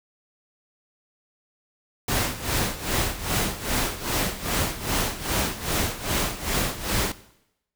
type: noise with tremolo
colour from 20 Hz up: pink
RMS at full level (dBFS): -23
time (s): 2.08-7.12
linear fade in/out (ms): 2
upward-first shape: sine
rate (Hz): 2.5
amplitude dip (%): 80
effects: noise-tail reverb RT60 0.8 s tail -17 dB re dry